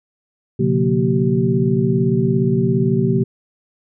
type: tone cluster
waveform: sine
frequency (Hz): 124 / 141.5 / 178.1 / 230.5 / 383.8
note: B2 / C#3 / F3 / A#3 / G4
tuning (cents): +7 / +36 / +34 / -19 / -37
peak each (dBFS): -20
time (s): 0.59-3.24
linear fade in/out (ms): 10
effects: none